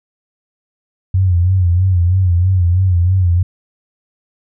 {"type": "tone with vibrato", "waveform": "sine", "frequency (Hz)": 90.5, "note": "F#2", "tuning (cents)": -38, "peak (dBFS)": -9, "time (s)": [1.14, 3.43], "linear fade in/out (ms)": 5, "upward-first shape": "sine", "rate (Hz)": 3.1, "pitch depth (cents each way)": 87, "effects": []}